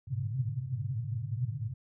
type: band-pass noise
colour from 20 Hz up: pink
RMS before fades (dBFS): -34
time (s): 0.07-1.74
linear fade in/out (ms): 10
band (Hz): 100 to 140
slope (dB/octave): 96
effects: none